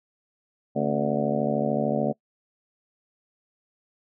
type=harmonic tone with a mistuned harmonic; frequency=73.42 Hz; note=D2; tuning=in tune; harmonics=2 / 3 / 4 / 5 / 6 / 7 / 8 / 9 / 10; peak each=-31 / -27 / -32 / -35 / -31 / -33 / -28 / -33 / -33 dBFS; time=0.75-2.13 s; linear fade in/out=20 ms; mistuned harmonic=4; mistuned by=-100 cents; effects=noise-tail reverb RT60 0.1 s tail -24 dB re dry